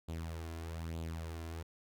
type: tone with flanger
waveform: sawtooth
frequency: 82 Hz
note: E2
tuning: 9 cents flat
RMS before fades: -42 dBFS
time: 0.08-1.63 s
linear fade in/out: 10 ms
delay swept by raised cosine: 0.26 to 2.96 ms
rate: 1.1 Hz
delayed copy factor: +0.6
effects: none